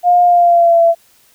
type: tone with pitch glide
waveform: sine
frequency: 709 to 672.7 Hz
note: F5 to E5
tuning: +26 to +35 cents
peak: -6 dBFS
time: 0.03-0.95 s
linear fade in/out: 50 ms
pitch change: -91 cents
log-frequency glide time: 0.23-0.8 s
effects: white hiss -51 dBFS RMS until 1.34 s